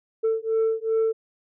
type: beating tone pair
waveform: sine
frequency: 444.8 / 447.4 Hz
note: A4 / A4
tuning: +19 / +29 cents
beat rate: 2.6 Hz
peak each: -22 dBFS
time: 0.23-1.13 s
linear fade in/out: 20 ms
effects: tanh soft clip ceiling -17 dBFS